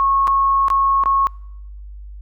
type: tone with dropouts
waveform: sine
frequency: 1095 Hz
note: C#6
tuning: 22 cents flat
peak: -13 dBFS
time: 0-1.27 s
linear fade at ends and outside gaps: 0 ms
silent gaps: 0.272-0.278 / 0.683-0.702 / 1.037-1.058 s
effects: noise-tail reverb RT60 0.9 s tail -26 dB re dry + added 50 Hz sine -32 dBFS peak until 2.21 s